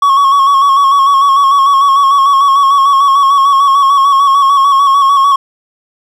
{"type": "tone with vibrato", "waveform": "triangle", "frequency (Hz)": 1106, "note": "C#6", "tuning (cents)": -4, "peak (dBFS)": -3, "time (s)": [0.02, 5.36], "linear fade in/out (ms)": 5, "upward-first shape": "square", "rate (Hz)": 6.7, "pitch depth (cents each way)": 36, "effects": []}